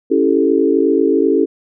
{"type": "chord", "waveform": "sine", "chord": "A dominant seventh", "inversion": "first", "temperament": "equal", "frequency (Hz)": [277.2, 329.6, 392, 440], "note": ["C#4", "E4", "G4", "A4"], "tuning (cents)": [0, 0, 0, 0], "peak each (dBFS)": -16, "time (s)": [0.1, 1.46], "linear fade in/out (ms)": 20, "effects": []}